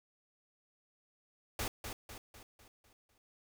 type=noise with echo; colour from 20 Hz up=pink; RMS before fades=-37 dBFS; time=1.59-1.68 s; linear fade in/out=2 ms; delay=250 ms; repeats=6; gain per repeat=-6 dB; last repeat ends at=3.18 s; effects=none